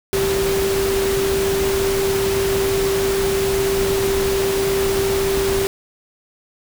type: tone in noise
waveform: sine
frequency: 390.4 Hz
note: G4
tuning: 7 cents flat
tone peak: -17 dBFS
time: 0.13-5.67 s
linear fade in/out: 0 ms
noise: pink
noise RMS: -24 dBFS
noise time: 0.13-5.67 s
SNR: +4 dB
effects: none